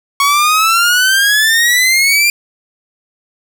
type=exponential sweep; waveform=sawtooth; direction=up; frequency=1108.7 to 2400 Hz; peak=-5 dBFS; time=0.2-2.3 s; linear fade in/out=2 ms; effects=none